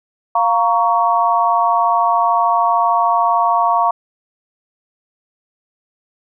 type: chord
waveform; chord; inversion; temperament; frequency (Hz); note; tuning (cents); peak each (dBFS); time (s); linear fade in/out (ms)
sine; Bb minor; second; just; 699.2 / 932.3 / 1118.8; F5 / Bb5 / Db6; +2 / 0 / +16; -16; 0.35-3.91; 5
effects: none